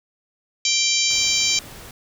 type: harmonic tone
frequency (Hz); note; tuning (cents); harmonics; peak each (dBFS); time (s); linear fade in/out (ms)
784; G5; 0; 3 / 4 / 5 / 6 / 7 / 8 / 9; -25 / -25 / -25 / -25 / -25 / -25 / -25; 0.65-1.59; 2
type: noise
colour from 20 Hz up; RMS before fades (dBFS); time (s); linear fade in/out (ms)
pink; -40; 1.1-1.91; 2
effects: none